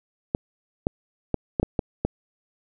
clicks, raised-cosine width 2 ms, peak -8 dBFS, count 7, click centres 0.349 / 0.869 / 1.343 / 1.598 / 1.63 / 1.792 / 2.05 s, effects none

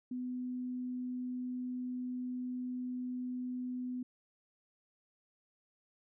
sine tone, 250.5 Hz, B3, 25 cents sharp, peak -36 dBFS, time 0.11-4.03 s, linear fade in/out 5 ms, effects none

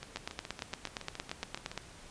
two click trains, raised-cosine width 0.2 ms, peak -18 / -24 dBFS, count 15 / 13, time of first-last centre 0.16-1.777 / 0.03-1.715 s, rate 8.66 / 7.12 Hz, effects pink hiss -53 dBFS RMS until 2.1 s + resampled to 22050 Hz

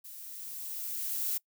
violet noise with level ramp, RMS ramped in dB -47 to -31 dBFS, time 0.04-1.38 s, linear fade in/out 10 ms, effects noise-tail reverb RT60 0.1 s tail -23 dB re dry

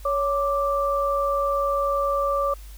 sine tone pair together, 559.7 / 1174.7 Hz, C#5 / D6, +17 / 0 cents, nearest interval octave + minor second, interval 1283 cents, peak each -23 dBFS, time 0.05-2.54 s, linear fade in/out 5 ms, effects added 50 Hz sine -38 dBFS peak until 2.77 s + white hiss -51 dBFS RMS until 2.77 s

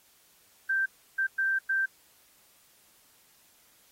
sine tone bursts at uneven times, 1568 Hz, G6, in tune, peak -24 dBFS, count 4, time 0.69-0.86 / 1.18-1.27 / 1.38-1.59 / 1.69-1.86 s, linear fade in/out 10 ms, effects white hiss -62 dBFS RMS until 3.91 s + AAC 48 kbps

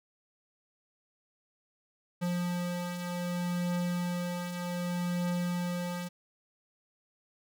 square beating tone pair, 175.8 / 176.45 Hz, F3 / F3, +12 / +18 cents, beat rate 0.65 Hz, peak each -40 / -32 dBFS, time 2.21-6.09 s, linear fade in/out 20 ms, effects none

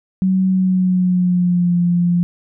sine tone with pitch glide, 188.1 to 174.49 Hz, F#3 to F3, +29 to -1 cents, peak -12 dBFS, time 0.22-2.23 s, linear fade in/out 0 ms, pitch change -130 cents, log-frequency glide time 0.48-1.77 s, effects none

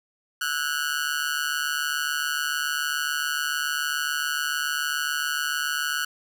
sawtooth tone with amplitude modulation, 1469 Hz, F#6, 13 cents flat, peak -17 dBFS, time 0.41-6.05 s, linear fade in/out 5 ms, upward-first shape sine, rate 147 Hz, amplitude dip 95%, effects none

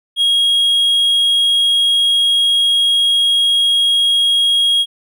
triangle tone, 3282 Hz, G#7, 21 cents flat, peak -9 dBFS, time 0.16-4.86 s, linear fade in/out 50 ms, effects none

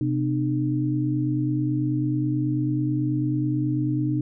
sine tone cluster, 128.4 / 253.6 / 302.8 Hz, C3 / B3 / D#4, -32 / +46 / -47 cents, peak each -24 / -32 / -24 dBFS, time 0.01-4.21 s, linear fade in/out 2 ms, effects none

